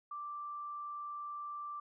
sine tone, 1174.7 Hz, D6, in tune, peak -40 dBFS, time 0.11-1.8 s, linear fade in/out 5 ms, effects none

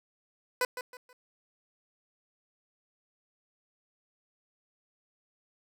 15% pulse tone with echo, 499.6 Hz, B4, 20 cents sharp, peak -19 dBFS, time 0.61-0.65 s, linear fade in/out 2 ms, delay 160 ms, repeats 3, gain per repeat -10 dB, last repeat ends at 1.13 s, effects none

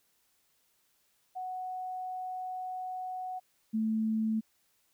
sine tone pair in turn, 740 / 220 Hz, F#5 / A3, 0 / 0 cents, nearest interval octave + major sixth, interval 2100 cents, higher first, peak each -35 / -27 dBFS, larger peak second, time 1.35-3.4 / 3.73-4.41 s, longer first, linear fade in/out 20 ms, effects white hiss -72 dBFS RMS until 4.93 s

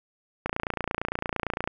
click train, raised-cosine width 0.5 ms, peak -12 dBFS, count 36, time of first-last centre 0.46-1.675 s, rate 28.8 Hz, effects none

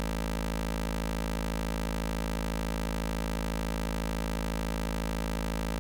15% pulse tone with notch filter, 54 Hz, A1, 32 cents flat, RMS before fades -32 dBFS, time 0-5.79 s, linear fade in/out 0 ms, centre 110 Hz, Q 0.94, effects none

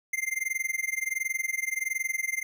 square tone with amplitude modulation, 2093 Hz, C7, in tune, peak -25 dBFS, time 0.13-2.43 s, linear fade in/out 5 ms, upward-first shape sine, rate 21.4 Hz, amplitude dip 95%, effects none

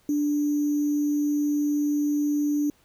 sine tone with sample-and-hold, 293.7 Hz, D4, in tune, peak -21 dBFS, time 0.09-2.7 s, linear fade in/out 2 ms, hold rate 6300 Hz, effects pink hiss -62 dBFS RMS until 2.84 s

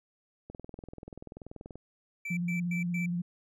click train, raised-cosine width 2 ms, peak -30 dBFS, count 27, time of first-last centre 0.5-1.756 s, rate 20.7 Hz
triangle tone bursts, 2327 Hz, D7, 17 cents flat, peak -33 dBFS, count 4, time 2.25-3.06 s, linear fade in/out 5 ms, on 120 ms, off 110 ms
sine tone with vibrato, 174.61 Hz, F3, in tune, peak -29 dBFS, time 2.3-3.22 s, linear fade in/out 10 ms, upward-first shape sine, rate 17 Hz, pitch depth 29 cents each way
effects none

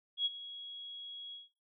sine tone with ADSR envelope, 3322 Hz, G#7, in tune, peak -27 dBFS, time 0.17-1.49 s, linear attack 85 ms, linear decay 31 ms, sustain -16 dB, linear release 160 ms, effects noise-tail reverb RT60 0.4 s tail -17 dB re dry

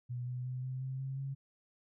sine tone with pitch steps, 122.9 / 125.05 / 127.23 / 129.46 / 131.72 / 134.02 / 136.37 Hz, B2 / B2 / C3 / C3 / C3 / C3 / C#3, -8 / +22 / -48 / -18 / +12 / +42 / -28 cents, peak -36 dBFS, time 0.09-1.35 s, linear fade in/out 20 ms, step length 180 ms, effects none

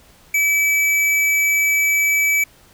square tone, 2299 Hz, D7, 37 cents flat, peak -15 dBFS, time 0.34-2.44 s, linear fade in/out 5 ms, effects pink hiss -50 dBFS RMS until 2.73 s

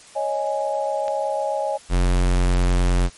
sine chord, C# suspended second, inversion none, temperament equal, 554.4 / 622.3 / 830.6 Hz, C#5 / D#5 / G#5, 0 / 0 / 0 cents, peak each -25 dBFS, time 0.15-1.78 s, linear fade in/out 20 ms
click, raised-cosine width 0.2 ms, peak -18 dBFS, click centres 1.081 s
square tone, 44.79 Hz, F1, 44 cents sharp, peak -16 dBFS, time 1.89-3.1 s, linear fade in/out 50 ms
effects white hiss -46 dBFS RMS until 3.17 s + MP3 48 kbps

